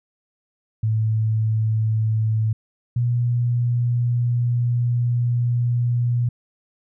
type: tone pair in turn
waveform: sine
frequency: 110 / 120.61 Hz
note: A2 / B2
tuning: 0 / -41 cents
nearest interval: major second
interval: 159 cents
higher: second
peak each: -17 dBFS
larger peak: neither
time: 0.83-2.53 / 2.96-6.29 s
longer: second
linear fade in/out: 5 ms
effects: none